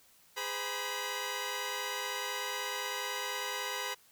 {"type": "tone cluster", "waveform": "10% pulse", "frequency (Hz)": [411.2, 510, 970], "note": ["G#4", "C5", "B5"], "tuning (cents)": [-17, -44, -31], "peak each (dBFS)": [-33, -31, -29], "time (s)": [0.36, 3.95], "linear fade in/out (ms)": 20, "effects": ["white hiss -63 dBFS RMS until 4.11 s"]}